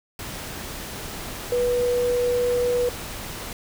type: tone in noise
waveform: sine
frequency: 488.6 Hz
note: B4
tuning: 19 cents flat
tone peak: -19 dBFS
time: 1.52-2.89 s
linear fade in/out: 2 ms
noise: pink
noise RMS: -34 dBFS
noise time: 0.19-3.53 s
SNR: +12 dB
effects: none